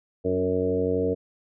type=harmonic tone with a mistuned harmonic; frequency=92.1 Hz; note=F#2; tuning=7 cents flat; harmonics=1 / 2 / 3 / 4 / 5 / 6 / 7; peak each=-32 / -33 / -29 / -33 / -24 / -33 / -35 dBFS; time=0.24-1.15 s; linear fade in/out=20 ms; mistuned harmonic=3; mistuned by=+19 cents; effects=none